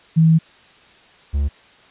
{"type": "tone pair in turn", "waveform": ["sine", "triangle"], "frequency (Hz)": [161.5, 71.26], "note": ["E3", "C#2"], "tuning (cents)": [-35, 48], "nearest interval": "octave + major second", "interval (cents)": 1417, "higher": "first", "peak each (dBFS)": [-9, -14], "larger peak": "first", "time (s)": [[0.16, 0.39], [1.33, 1.49]], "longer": "first", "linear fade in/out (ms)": 20, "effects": ["white hiss -49 dBFS RMS until 1.9 s", "resampled to 8000 Hz"]}